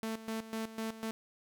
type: tone with tremolo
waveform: sawtooth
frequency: 222.4 Hz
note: A3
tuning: 19 cents sharp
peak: -31 dBFS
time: 0.03-1.11 s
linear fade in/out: 0 ms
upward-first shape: square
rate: 4 Hz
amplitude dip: 75%
effects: none